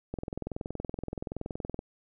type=click train; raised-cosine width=2 ms; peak=-21 dBFS; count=36; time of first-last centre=0.14-1.791 s; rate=21.2 Hz; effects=none